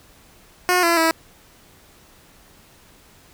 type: tone with pitch steps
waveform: 10% pulse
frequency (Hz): 361 / 338.6 / 325.6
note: F#4 / E4 / E4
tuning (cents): -43 / +46 / -21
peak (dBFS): -7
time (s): 0.69-1.11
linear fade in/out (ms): 0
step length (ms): 140
effects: pink hiss -51 dBFS RMS until 3.33 s